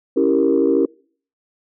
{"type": "chord", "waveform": "sine", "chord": "C# diminished seventh", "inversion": "none", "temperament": "equal", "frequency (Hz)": [277.2, 329.6, 392, 466.2], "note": ["C#4", "E4", "G4", "Bb4"], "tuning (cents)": [0, 0, 0, 0], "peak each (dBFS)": -18, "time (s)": [0.16, 0.86], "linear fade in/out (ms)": 10, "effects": ["noise-tail reverb RT60 0.5 s tail -26 dB re dry", "tanh soft clip ceiling -5 dBFS"]}